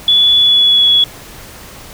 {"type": "tone with pitch glide", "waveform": "sine", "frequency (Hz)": [3428, 3375], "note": ["A7", "G#7"], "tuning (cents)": [-46, 27], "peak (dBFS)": -6, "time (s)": [0.08, 1.04], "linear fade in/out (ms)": 2, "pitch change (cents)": -27, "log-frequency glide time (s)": [0.38, 0.88], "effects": ["pink hiss -34 dBFS RMS until 1.93 s"]}